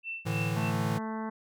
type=tone with tremolo; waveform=sine; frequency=2680 Hz; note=E7; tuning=28 cents sharp; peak=-33 dBFS; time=0.03-0.72 s; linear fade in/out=50 ms; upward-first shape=sine; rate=3.3 Hz; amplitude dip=90%
type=chord; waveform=square; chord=A suspended fourth; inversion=none; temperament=equal; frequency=110 / 146.83 / 164.81 Hz; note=A2 / D3 / E3; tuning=0 / 0 / 0 cents; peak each=-33 / -36 / -33 dBFS; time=0.25-0.99 s; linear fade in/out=20 ms
type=harmonic tone; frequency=220 Hz; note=A3; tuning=in tune; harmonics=1 / 2 / 3 / 4 / 5 / 6 / 7 / 8 / 9; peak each=-34 / -42 / -45 / -40 / -43 / -51 / -48 / -54 / -53 dBFS; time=0.56-1.3 s; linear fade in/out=10 ms
effects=none